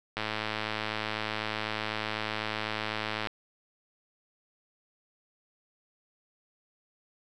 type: click train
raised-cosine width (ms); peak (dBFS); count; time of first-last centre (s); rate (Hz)
0.3; -15; 336; 0.17-3.272; 108
effects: none